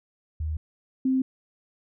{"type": "tone pair in turn", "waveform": "sine", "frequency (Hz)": [77.78, 261.6], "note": ["D#2", "C4"], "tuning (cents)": [0, 0], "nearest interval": "octave + major sixth", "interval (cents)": 2100, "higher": "second", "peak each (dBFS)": [-26, -20], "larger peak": "second", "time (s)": [[0.4, 0.57], [1.05, 1.22]], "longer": "neither", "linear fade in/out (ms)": 5, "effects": []}